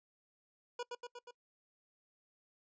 25% pulse tone with echo, 484.7 Hz, B4, 32 cents flat, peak -34 dBFS, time 0.79-0.83 s, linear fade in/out 5 ms, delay 120 ms, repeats 4, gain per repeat -3 dB, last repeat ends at 1.31 s, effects noise-tail reverb RT60 0.1 s tail -23 dB re dry + resampled to 16000 Hz

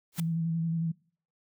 white noise with exponential growth, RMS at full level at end -32 dBFS, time 0.12-0.2 s, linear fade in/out 2 ms, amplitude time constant 17 ms
sine tone with vibrato, 164.81 Hz, E3, in tune, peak -27 dBFS, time 0.18-0.92 s, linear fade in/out 10 ms, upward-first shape square, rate 11 Hz, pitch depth 23 cents each way
effects noise-tail reverb RT60 0.5 s tail -23 dB re dry

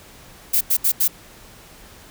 violet noise bursts at uneven times, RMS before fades -17 dBFS, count 4, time 0.53-0.61 / 0.7-0.77 / 0.84-0.92 / 1-1.08 s, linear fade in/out 10 ms, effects pink hiss -45 dBFS RMS until 2.1 s

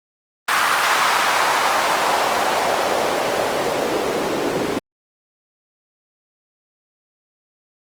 white noise with band-pass filter sweep, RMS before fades -19 dBFS, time 0.48-4.79 s, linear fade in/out 5 ms, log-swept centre 1300 to 340 Hz, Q 1.6, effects Opus 24 kbps

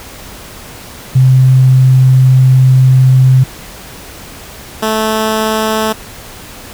sine / 10% pulse tone pair in turn, 130 / 218.6 Hz, C3 / A3, -11 / -11 cents, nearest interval major sixth, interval 900 cents, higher second, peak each -3 dBFS, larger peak neither, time 1.15-3.44 / 4.82-5.93 s, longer first, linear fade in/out 10 ms, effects pink hiss -31 dBFS RMS until 6.73 s

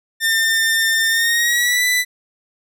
sawtooth tone with pitch glide, 1802 to 1987.9 Hz, A6 to B6, +41 to +11 cents, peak -11 dBFS, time 0.2-2.05 s, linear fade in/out 50 ms, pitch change +170 cents, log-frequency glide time 1.08-1.85 s, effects none

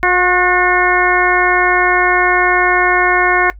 harmonic tone with a mistuned harmonic, 360 Hz, F#4, 47 cents flat, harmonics 1 / 2 / 3 / 4 / 5 / 6, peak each -17 / -17 / -17 / -17 / -17 / -17 dBFS, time 0.03-3.5 s, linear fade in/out 0 ms, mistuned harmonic 4, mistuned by +25 cents, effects noise-tail reverb RT60 0.1 s tail -19 dB re dry + added 50 Hz sine -32 dBFS peak until 3.59 s

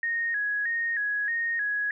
sine tone with vibrato, 1760 Hz, A6, in tune, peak -25 dBFS, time 0.03-1.91 s, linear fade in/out 2 ms, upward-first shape square, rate 1.6 Hz, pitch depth 91 cents each way, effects none

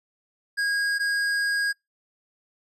square tone pair in turn, 1636 / 1636 Hz, G#6 / G#6, -26 / -26 cents, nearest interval unison, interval 0 cents, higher neither, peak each -23 dBFS, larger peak neither, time 0.57-0.99 / 0.99-1.73 s, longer second, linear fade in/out 20 ms, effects noise-tail reverb RT60 0.2 s tail -26 dB re dry + low-pass 8000 Hz 12 dB/octave

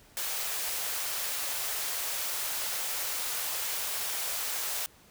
white high-pass noise, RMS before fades -33 dBFS, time 0.17-4.86 s, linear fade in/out 0 ms, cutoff 450 Hz, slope 24 dB/octave, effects pink hiss -58 dBFS RMS until 5.1 s

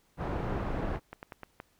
pink low-pass noise, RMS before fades -33 dBFS, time 0.17-1 s, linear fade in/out 50 ms, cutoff 1100 Hz, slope 12 dB/octave
clicks, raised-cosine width 0.5 ms, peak -26 dBFS, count 6, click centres 0.959 / 1.13 / 1.229 / 1.322 / 1.433 / 1.601 s
effects pink hiss -69 dBFS RMS until 1.79 s

